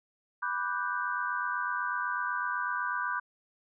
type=chord; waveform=sine; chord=G major seventh; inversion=first; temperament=equal; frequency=987.8 / 1174.7 / 1480 / 1568 Hz; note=B5 / D6 / F#6 / G6; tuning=0 / 0 / 0 / 0 cents; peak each=-35 / -35 / -35 / -35 dBFS; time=0.42-3.2 s; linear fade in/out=10 ms; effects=none